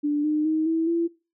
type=tone with pitch steps; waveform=sine; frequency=293.7 / 303.9 / 314.4 / 325.3 / 336.6 Hz; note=D4 / D#4 / D#4 / E4 / E4; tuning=0 / -41 / +18 / -23 / +36 cents; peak=-20 dBFS; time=0.03-1.08 s; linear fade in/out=20 ms; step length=210 ms; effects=noise-tail reverb RT60 0.3 s tail -21 dB re dry